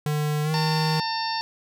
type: tone with pitch glide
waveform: square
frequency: 150 to 157.46 Hz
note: D3 to D#3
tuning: +37 to +21 cents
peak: -23 dBFS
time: 0.06-1 s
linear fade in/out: 2 ms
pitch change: +84 cents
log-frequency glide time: 0.43-0.52 s
type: harmonic tone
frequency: 900 Hz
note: A5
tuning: 39 cents sharp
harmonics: 1 / 2 / 3 / 4 / 5 / 6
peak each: -27 / -35 / -38 / -38 / -31 / -33 dBFS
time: 0.54-1.41 s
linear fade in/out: 0 ms
effects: none